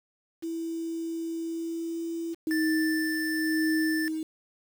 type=tone with pitch glide; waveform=sine; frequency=329.6 to 332.7 Hz; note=E4 to E4; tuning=0 to +16 cents; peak=-30 dBFS; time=0.42-2.35 s; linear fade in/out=20 ms; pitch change=+16 cents; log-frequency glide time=1.43-2.04 s
type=tone with tremolo; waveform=sine; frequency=316 Hz; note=D#4; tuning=27 cents sharp; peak=-23 dBFS; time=2.47-4.23 s; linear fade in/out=2 ms; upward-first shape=sine; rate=1 Hz; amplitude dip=50%
type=tone; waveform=square; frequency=1769 Hz; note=A6; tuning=9 cents sharp; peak=-31 dBFS; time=2.51-4.08 s; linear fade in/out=0 ms
effects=8-bit

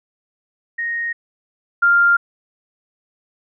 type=tone pair in turn; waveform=sine; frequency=1864.7 / 1396.9 Hz; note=A#6 / F6; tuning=0 / 0 cents; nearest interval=perfect fourth; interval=500 cents; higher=first; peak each=-20 / -10 dBFS; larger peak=second; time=0.78-1.13 / 1.82-2.17 s; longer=neither; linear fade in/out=10 ms; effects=none

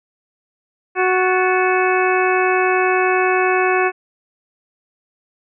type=harmonic tone with a mistuned harmonic; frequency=370 Hz; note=F#4; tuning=in tune; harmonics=1 / 2 / 3 / 4 / 5 / 6 / 7; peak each=-17 / -20 / -22 / -23 / -24 / -25 / -25 dBFS; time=0.95-3.92 s; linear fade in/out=50 ms; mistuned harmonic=5; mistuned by=-99 cents; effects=none

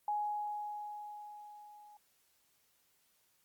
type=tone with level ramp; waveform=sine; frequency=835 Hz; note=G#5; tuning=9 cents sharp; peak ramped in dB=-31 to -55 dBFS; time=0.08-1.97 s; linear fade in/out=2 ms; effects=white hiss -73 dBFS RMS until 3.44 s + Opus 32 kbps

